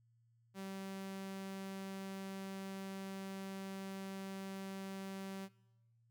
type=tone; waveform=sawtooth; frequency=193.3 Hz; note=G3; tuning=24 cents flat; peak=-40 dBFS; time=0.54-5.49 s; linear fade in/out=50 ms; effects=noise-tail reverb RT60 1.0 s tail -21 dB re dry + added 116 Hz sine -69 dBFS peak until 6.1 s